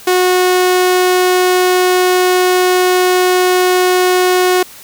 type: tone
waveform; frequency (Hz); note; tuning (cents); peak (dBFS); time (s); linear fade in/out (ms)
sawtooth; 365; F#4; -24; -5; 0.07-4.63; 5
effects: white hiss -36 dBFS RMS until 4.83 s

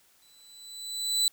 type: tone with exponential growth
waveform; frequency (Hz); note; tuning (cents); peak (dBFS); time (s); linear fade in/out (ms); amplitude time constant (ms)
30% pulse; 3982; B7; +14; -18; 0.22-1.28; 1; 230
effects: white hiss -63 dBFS RMS until 1.32 s

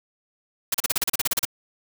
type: noise bursts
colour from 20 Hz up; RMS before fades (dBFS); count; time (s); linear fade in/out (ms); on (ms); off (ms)
white; -22; 13; 0.72-1.452; 5; 24; 35
effects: none

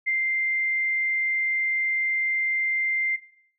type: tone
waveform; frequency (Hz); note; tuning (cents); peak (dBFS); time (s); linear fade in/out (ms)
sine; 2092; C7; -1; -21; 0.06-3.17; 20
effects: noise-tail reverb RT60 0.6 s tail -17 dB re dry

